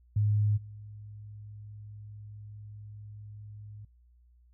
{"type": "tone with level steps", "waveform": "sine", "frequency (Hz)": 104.7, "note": "G#2", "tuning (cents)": 15, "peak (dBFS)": [-23, -43], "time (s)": [0.16, 3.85], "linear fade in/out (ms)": 5, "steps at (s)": 0.56, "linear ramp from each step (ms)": 20, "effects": ["noise-tail reverb RT60 0.2 s tail -25 dB re dry", "added 60 Hz sine -58 dBFS peak until 4.53 s"]}